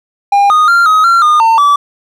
triangle tone with pitch steps, 805 / 1237 / 1387 / 1264 / 1370 / 1219 / 904 / 1153 Hz, G5 / D#6 / F6 / D#6 / F6 / D#6 / A5 / D6, +46 / -10 / -12 / +27 / -34 / -36 / +47 / -32 cents, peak -3 dBFS, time 0.32-1.76 s, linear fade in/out 5 ms, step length 180 ms, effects none

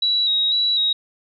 sine tone with vibrato, 3859 Hz, B7, 41 cents flat, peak -16 dBFS, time 0.02-0.93 s, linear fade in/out 5 ms, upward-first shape square, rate 2 Hz, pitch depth 27 cents each way, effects none

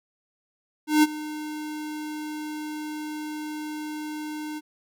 square tone with ADSR envelope, 304.3 Hz, D#4, 38 cents flat, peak -14 dBFS, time 0.87-4.61 s, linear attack 160 ms, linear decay 31 ms, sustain -18 dB, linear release 35 ms, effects none

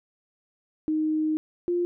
sine tone pair in turn, 310.7 / 350.4 Hz, D#4 / F4, -2 / +6 cents, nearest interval major second, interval 208 cents, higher second, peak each -22 dBFS, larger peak neither, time 0.88-1.37 / 1.68-1.85 s, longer first, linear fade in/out 0 ms, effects none

